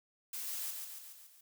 blue noise with echo, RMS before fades -41 dBFS, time 0.33-0.71 s, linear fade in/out 5 ms, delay 140 ms, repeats 5, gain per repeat -4 dB, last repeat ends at 1.41 s, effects none

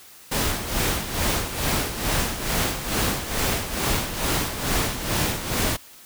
pink noise with tremolo, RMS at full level -22 dBFS, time 0.31-5.77 s, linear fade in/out 10 ms, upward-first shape sine, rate 2.3 Hz, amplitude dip 65%, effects white hiss -47 dBFS RMS until 6.05 s

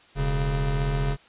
square tone pair together, 41.2 / 138.59 Hz, E1 / C#3, 0 / 0 cents, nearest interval octave + major sixth, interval 2100 cents, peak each -26 dBFS, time 0.15-1.17 s, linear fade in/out 50 ms, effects white hiss -54 dBFS RMS until 1.28 s + resampled to 8000 Hz

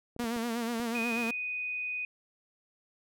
clicks, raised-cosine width 2 ms, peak -32 dBFS, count 5, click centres 0.164 / 0.2 / 0.241 / 0.364 / 0.799 s
sawtooth tone with vibrato, 233.1 Hz, A#3, in tune, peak -27 dBFS, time 0.19-1.31 s, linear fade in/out 5 ms, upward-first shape sine, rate 8.2 Hz, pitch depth 63 cents each way
sine tone, 2489 Hz, D#7, in tune, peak -32 dBFS, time 0.95-2.05 s, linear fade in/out 2 ms
effects none

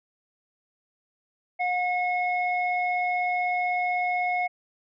sine tone pair together, 720 / 2176 Hz, F#5 / C#7, -47 / -33 cents, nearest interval octave + perfect fifth, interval 1914 cents, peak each -24 / -27 dBFS, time 1.59-4.48 s, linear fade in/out 20 ms, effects tanh soft clip ceiling -16 dBFS

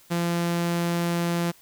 sawtooth tone, 171.4 Hz, F3, 32 cents flat, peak -19 dBFS, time 0.1-1.52 s, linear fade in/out 20 ms, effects white hiss -55 dBFS RMS until 1.61 s

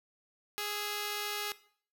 5% pulse tone pair together, 414.7 / 1318.5 Hz, G#4 / E6, -3 / 0 cents, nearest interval octave + minor sixth, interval 2003 cents, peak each -24 / -30 dBFS, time 0.58-1.52 s, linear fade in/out 0 ms, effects noise-tail reverb RT60 0.5 s tail -17 dB re dry

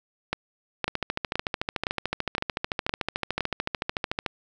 two click trains, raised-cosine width 0.3 ms, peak -10 / -9 dBFS, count 47 / 7, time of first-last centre 0.88-4.262 / 0.33-3.407 s, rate 13.6 / 1.95 Hz, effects none

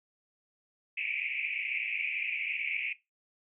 pink band-pass noise, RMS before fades -34 dBFS, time 0.97-2.93 s, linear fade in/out 5 ms, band 2200 to 2600 Hz, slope 96 dB/octave, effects noise-tail reverb RT60 0.2 s tail -17 dB re dry

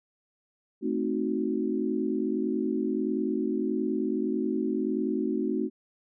sine chord, A diminished seventh, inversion none, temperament equal, 220 / 261.6 / 311.1 / 370 Hz, A3 / C4 / Eb4 / Gb4, 0 / 0 / 0 / 0 cents, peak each -31 dBFS, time 0.81-5.7 s, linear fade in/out 50 ms, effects none

